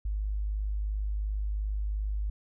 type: tone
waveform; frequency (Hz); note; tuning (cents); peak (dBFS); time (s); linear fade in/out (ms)
sine; 51.4; G#1; -17; -28; 0.05-2.3; 5
effects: none